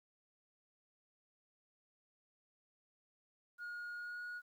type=tone with pitch glide; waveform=sine; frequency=1435 to 1450 Hz; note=F6 to F#6; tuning=+47 to -35 cents; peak=-40 dBFS; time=3.58-4.42 s; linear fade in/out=50 ms; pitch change=+18 cents; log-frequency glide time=3.96-4.22 s; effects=tanh soft clip ceiling -42 dBFS + 12-bit